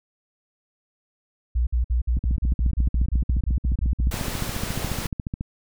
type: tone bursts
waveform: sine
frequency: 60 Hz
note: B1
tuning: 49 cents flat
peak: -18 dBFS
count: 15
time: 1.55-4.106 s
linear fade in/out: 10 ms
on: 120 ms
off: 54 ms
type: click train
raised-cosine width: 5 ms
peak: -15 dBFS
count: 47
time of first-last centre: 2.17-5.409 s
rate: 14.2 Hz
type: noise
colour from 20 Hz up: pink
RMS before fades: -31 dBFS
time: 4.11-5.07 s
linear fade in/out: 5 ms
effects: none